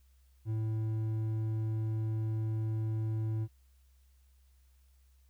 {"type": "tone with hard clipping", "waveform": "triangle", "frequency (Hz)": 110, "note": "A2", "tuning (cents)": 0, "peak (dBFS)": -32, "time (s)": [0.45, 3.48], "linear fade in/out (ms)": 50, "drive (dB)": 9, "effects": ["added 65 Hz sine -61 dBFS peak until 5.29 s", "white hiss -75 dBFS RMS until 5.29 s"]}